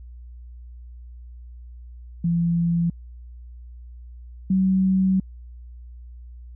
sine tone pair in turn, 170 / 189.08 Hz, F3 / F#3, -46 / +38 cents, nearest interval major second, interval 184 cents, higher second, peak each -18 / -16 dBFS, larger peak second, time 2.24-2.9 / 4.5-5.2 s, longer second, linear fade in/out 5 ms, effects added 60 Hz sine -38 dBFS peak until 6.55 s

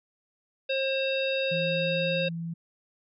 harmonic tone, 535 Hz, C5, 38 cents sharp, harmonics 1 / 3 / 5 / 7 / 9, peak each -27 / -39 / -31 / -34 / -45 dBFS, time 0.69-2.29 s, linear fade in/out 10 ms
sine tone with pitch glide, 164.81 to 167.01 Hz, E3 to E3, 0 to +23 cents, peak -31 dBFS, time 1.51-2.54 s, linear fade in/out 10 ms, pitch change +23 cents, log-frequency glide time 1.81-2.29 s
effects none

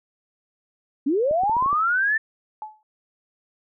sine linear sweep, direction up, 253.9 to 1800 Hz, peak -18 dBFS, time 1.06-2.18 s, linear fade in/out 10 ms
clicks, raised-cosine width 2 ms, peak -23 dBFS, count 7, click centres 1.311 / 1.435 / 1.496 / 1.567 / 1.625 / 1.661 / 1.729 s
sine tone with exponential decay, 860 Hz, A5, 40 cents flat, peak -27 dBFS, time 2.62-2.83 s, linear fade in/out 1 ms, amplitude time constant 45 ms
effects none

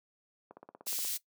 click train, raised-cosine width 1 ms, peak -33 dBFS, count 10, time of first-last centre 0.51-1.049 s, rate 16.7 Hz
white high-pass noise, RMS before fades -35 dBFS, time 0.86-1.18 s, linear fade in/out 20 ms, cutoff 3600 Hz, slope 12 dB/octave
effects noise-tail reverb RT60 0.1 s tail -18 dB re dry + high-pass 300 Hz 12 dB/octave

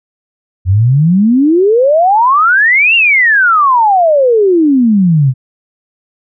sine exponential two-way sweep, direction up then down, 87.6 to 2817 to 124 Hz, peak -5 dBFS, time 0.65-5.34 s, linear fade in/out 50 ms, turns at 2.95 s, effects none

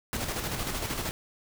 pink noise with tremolo, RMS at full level -31 dBFS, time 0.13-1.11 s, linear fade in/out 0 ms, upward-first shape square, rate 13 Hz, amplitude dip 40%, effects none

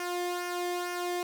sawtooth tone with flanger, 354.1 Hz, F4, 24 cents sharp, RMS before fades -33 dBFS, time 0-1.23 s, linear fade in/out 2 ms, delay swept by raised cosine 0.25 to 0.76 ms, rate 2.2 Hz, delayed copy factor -0.55, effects none

